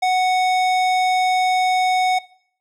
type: tone with tanh clipping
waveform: sine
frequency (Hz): 740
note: F#5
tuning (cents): 0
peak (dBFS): -17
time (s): 0.02-2.19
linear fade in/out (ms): 10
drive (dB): 17
effects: noise-tail reverb RT60 0.6 s tail -20 dB re dry